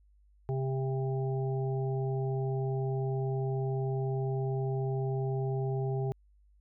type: harmonic tone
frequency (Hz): 132.8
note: C3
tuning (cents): +26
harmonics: 1 / 3 / 5 / 6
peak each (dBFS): -30 / -35 / -45 / -43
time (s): 0.49-6.12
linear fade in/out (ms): 0
effects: added 50 Hz sine -60 dBFS peak until 6.6 s